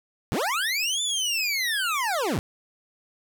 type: linear two-way sweep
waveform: 25% pulse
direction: up then down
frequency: 73.3 to 3554 to 73.3 Hz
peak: -20 dBFS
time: 0.32-2.39 s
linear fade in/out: 0 ms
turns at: 1.02 s
effects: none